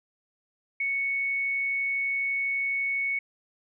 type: tone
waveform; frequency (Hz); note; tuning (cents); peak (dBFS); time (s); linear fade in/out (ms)
sine; 2217; C#7; 0; -25; 0.8-3.19; 5
effects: none